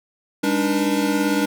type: tone cluster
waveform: square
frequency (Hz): 201.5 / 288.5 / 306.4 / 481.2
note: G3 / D4 / D#4 / B4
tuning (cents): +48 / -31 / -27 / -45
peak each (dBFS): -25 / -22 / -25 / -27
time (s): 0.43-1.46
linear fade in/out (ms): 10
effects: none